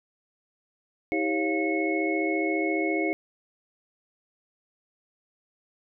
sine tone cluster, 321.2 / 395.8 / 547 / 697 / 2189 Hz, E4 / G4 / C#5 / F5 / C#7, -45 / +17 / -23 / -4 / -22 cents, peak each -27 / -30 / -33 / -33 / -30 dBFS, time 1.12-3.13 s, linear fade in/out 0 ms, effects none

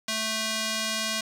square tone with band-pass filter, 219.8 Hz, A3, 2 cents flat, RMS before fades -29 dBFS, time 0.08-1.21 s, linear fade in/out 5 ms, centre 5000 Hz, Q 0.8, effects none

